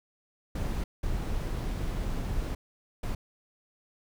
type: noise bursts at uneven times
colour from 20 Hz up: brown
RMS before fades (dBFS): -31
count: 3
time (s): 0.55-0.84 / 1.03-2.55 / 3.03-3.15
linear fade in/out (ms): 5
effects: none